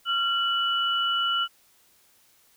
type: tone pair together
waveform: sine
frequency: 1377.4 / 2956 Hz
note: F6 / F#7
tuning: -24 / -2 cents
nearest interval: octave + minor second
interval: 1322 cents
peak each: -25 dBFS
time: 0.05-1.48 s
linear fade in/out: 50 ms
effects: white hiss -61 dBFS RMS until 2.56 s